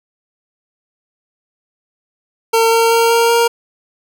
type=tone with pitch steps; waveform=25% pulse; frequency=454.4 / 457.6 / 460.7 / 463.9 / 467.2 Hz; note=A#4 / A#4 / A#4 / A#4 / A#4; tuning=-44 / -32 / -20 / -8 / +4 cents; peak=-6 dBFS; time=2.53-3.48 s; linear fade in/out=10 ms; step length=190 ms; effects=none